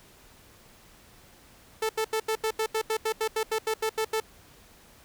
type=tone bursts; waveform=sawtooth; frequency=440 Hz; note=A4; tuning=in tune; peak=-21 dBFS; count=16; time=1.82-4.202 s; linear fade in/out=5 ms; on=72 ms; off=82 ms; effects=pink hiss -55 dBFS RMS until 5.04 s